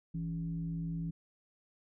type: tone with frequency modulation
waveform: sine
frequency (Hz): 164.81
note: E3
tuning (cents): 0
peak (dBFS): -34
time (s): 0.14-1.11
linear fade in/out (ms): 10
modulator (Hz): 116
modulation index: 0.49
effects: none